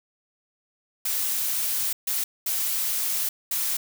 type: noise bursts at uneven times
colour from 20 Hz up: blue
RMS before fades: -26 dBFS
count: 4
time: 1.05-1.93 / 2.07-2.24 / 2.46-3.29 / 3.51-3.77 s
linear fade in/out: 5 ms
effects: none